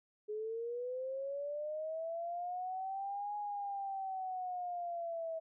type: linear two-way sweep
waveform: sine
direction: up then down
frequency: 418.5 to 832 to 645 Hz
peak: -37 dBFS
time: 0.28-5.4 s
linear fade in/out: 20 ms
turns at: 3.36 s
effects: none